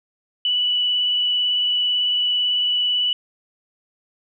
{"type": "tone with vibrato", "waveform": "sine", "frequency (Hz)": 2960, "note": "F#7", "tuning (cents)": 0, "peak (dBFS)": -17, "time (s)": [0.45, 3.13], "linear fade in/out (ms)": 2, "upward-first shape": "sine", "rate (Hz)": 18, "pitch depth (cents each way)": 13, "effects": []}